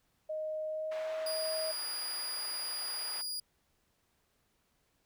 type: tone with pitch glide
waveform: sine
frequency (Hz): 622.3 to 633.9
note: D#5 to D#5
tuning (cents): 0 to +32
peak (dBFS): -34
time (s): 0.29-1.72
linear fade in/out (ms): 10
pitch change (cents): +32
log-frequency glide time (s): 0.68-1.13
type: band-pass noise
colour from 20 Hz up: white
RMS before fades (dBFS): -49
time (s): 0.91-3.22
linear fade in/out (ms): 10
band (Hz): 620 to 1900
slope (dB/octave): 12
type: tone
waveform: sawtooth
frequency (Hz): 4867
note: D#8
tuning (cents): -39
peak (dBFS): -33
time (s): 1.26-3.4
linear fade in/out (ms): 5
effects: pink hiss -75 dBFS RMS until 5.05 s